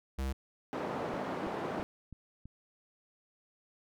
square tone, 66.5 Hz, C2, 29 cents sharp, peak -33 dBFS, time 0.18-0.33 s, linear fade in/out 10 ms
white band-pass noise, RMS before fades -37 dBFS, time 0.73-1.83 s, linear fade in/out 0 ms, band 170 to 730 Hz, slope 12 dB/octave
click train, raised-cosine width 5 ms, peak -35 dBFS, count 5, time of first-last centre 1.14-2.456 s, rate 3.04 Hz
effects none

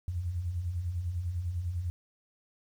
sine beating tone pair, 79 / 89 Hz, D#2 / F2, +27 / +33 cents, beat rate 10 Hz, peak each -40 / -31 dBFS, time 0.08-1.9 s, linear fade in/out 0 ms, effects 10-bit

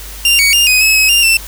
sawtooth tone with pitch steps, 2786 / 2244 / 2808 / 2507 / 2578 / 2556 / 2795 / 2680 Hz, F7 / C#7 / F7 / D#7 / E7 / D#7 / F7 / E7, -5 / +21 / +9 / +12 / -39 / +46 / +1 / +28 cents, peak -4 dBFS, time 0.25-1.37 s, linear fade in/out 2 ms, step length 140 ms, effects added 50 Hz sine -29 dBFS peak until 1.47 s + white hiss -31 dBFS RMS until 1.47 s

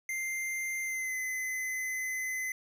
square tone with pitch glide, 2093 to 2036 Hz, C7 to C7, 0 to -48 cents, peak -33 dBFS, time 0.09-2.52 s, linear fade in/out 2 ms, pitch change -48 cents, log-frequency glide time 0.82-1.16 s, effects none

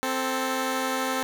10% pulse tone pair together, 261.6 / 440 Hz, C4 / A4, 0 / 0 cents, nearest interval major sixth, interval 900 cents, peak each -18 / -23 dBFS, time 0.03-1.23 s, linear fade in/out 0 ms, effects none

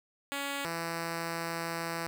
5% pulse tone pair in turn, 280.6 / 166.85 Hz, C#4 / E3, +21 / +21 cents, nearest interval major sixth, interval 900 cents, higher first, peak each -22 dBFS, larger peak neither, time 0.32-0.65 / 0.65-2.07 s, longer second, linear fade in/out 0 ms, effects none

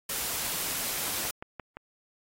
white noise, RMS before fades -32 dBFS, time 0.09-1.31 s, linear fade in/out 5 ms
click train, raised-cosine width 0.5 ms, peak -23 dBFS, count 5, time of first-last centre 1.08-1.77 s, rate 5.8 Hz
effects AAC 48 kbps

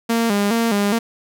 sawtooth tone with vibrato, 216.2 Hz, A3, 30 cents flat, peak -12 dBFS, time 0.09-0.99 s, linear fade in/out 10 ms, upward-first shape square, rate 2.4 Hz, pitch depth 110 cents each way, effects none

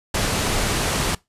pink low-pass noise, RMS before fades -22 dBFS, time 0.14-1.15 s, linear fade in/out 5 ms, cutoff 11000 Hz, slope 24 dB/octave, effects noise-tail reverb RT60 0.2 s tail -22 dB re dry + resampled to 32000 Hz

